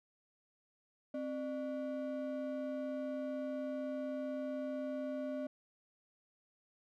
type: ring-modulated tone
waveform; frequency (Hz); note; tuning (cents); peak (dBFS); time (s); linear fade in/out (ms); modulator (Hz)
triangle; 432.1; A4; -31; -32; 1.14-5.47; 5; 169
effects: none